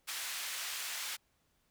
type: band-pass noise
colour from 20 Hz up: pink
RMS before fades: -40 dBFS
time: 0.07-1.17 s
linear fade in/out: 20 ms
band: 1700 to 15000 Hz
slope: 12 dB/octave
effects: pink hiss -75 dBFS RMS until 1.7 s